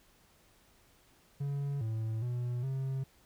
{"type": "tone with pitch steps", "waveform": "triangle", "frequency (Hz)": [141.1, 111, 122.2, 133.7], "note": ["C#3", "A2", "B2", "C3"], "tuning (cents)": [31, 16, -18, 38], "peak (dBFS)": -30, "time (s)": [1.4, 3.04], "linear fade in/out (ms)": 10, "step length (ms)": 410, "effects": ["pink hiss -65 dBFS RMS until 3.25 s"]}